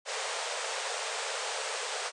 pink band-pass noise, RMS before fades -35 dBFS, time 0.05-2.12 s, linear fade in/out 50 ms, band 430 to 9100 Hz, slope 96 dB/octave, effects none

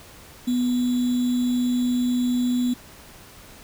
sine tone with sample-and-hold, 246.9 Hz, B3, in tune, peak -19 dBFS, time 0.47-2.74 s, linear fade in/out 10 ms, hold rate 3675 Hz, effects pink hiss -46 dBFS RMS until 3.63 s

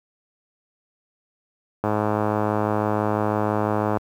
click train, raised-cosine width 1 ms, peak -8 dBFS, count 227, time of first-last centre 1.84-3.972 s, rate 106 Hz, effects high-pass 60 Hz 12 dB/octave + 8-bit

